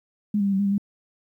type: tone with pitch steps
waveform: sine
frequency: 208.1 / 199.7 / 198.2 / 192.4 / 202.1 / 197.6 / 201.9 Hz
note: G#3 / G3 / G3 / G3 / G#3 / G3 / G#3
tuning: +4 / +32 / +19 / -32 / -47 / +14 / -49 cents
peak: -19 dBFS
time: 0.34-0.781 s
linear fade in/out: 5 ms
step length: 63 ms
effects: 10-bit